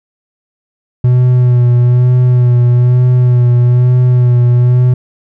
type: tone with vibrato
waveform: triangle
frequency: 123.47 Hz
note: B2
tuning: in tune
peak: -3 dBFS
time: 1.04-4.94 s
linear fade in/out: 5 ms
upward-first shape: sine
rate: 1.1 Hz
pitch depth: 27 cents each way
effects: none